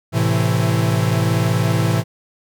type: chord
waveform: 45% pulse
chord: A minor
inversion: none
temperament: equal with one note detuned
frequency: 110 / 130.81 / 165.96 Hz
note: A2 / C3 / E3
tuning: 0 / 0 / +12 cents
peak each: -18 / -21 / -20 dBFS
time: 0.12-2.04 s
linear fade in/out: 50 ms
effects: none